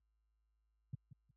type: tone with echo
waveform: sine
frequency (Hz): 128.7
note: C3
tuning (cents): -28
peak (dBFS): -37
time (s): 0.93-0.95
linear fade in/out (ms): 5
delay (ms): 180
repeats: 2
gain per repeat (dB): -13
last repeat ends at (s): 1.31
effects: added 54 Hz sine -70 dBFS peak until 1.36 s + high-pass 80 Hz 12 dB/octave